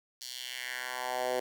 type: tone with high-pass filter sweep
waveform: 10% pulse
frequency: 126.1 Hz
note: B2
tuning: 36 cents sharp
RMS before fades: -36 dBFS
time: 0.21-1.4 s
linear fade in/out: 5 ms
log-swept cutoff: 4800 to 460 Hz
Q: 2.1
effects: none